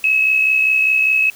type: tone pair together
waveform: sine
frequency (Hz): 2572 / 2637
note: E7 / E7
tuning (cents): -43 / 0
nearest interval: unison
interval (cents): 43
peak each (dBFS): -12 / -22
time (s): 0.04-1.3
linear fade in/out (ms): 2
effects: white hiss -42 dBFS RMS until 1.35 s